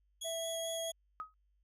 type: tone with vibrato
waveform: 20% pulse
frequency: 3322 Hz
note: G#7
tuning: in tune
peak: -34 dBFS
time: 0.21-0.92 s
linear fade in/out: 10 ms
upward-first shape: sine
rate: 4.5 Hz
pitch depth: 15 cents each way
type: tone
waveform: triangle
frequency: 659 Hz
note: E5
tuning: 1 cent flat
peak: -36 dBFS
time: 0.24-0.92 s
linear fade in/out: 20 ms
type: tone with exponential decay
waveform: sine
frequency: 1263 Hz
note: D#6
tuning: 26 cents sharp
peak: -35 dBFS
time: 1.2-1.34 s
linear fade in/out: 0 ms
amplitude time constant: 29 ms
effects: added 50 Hz sine -70 dBFS peak until 1.63 s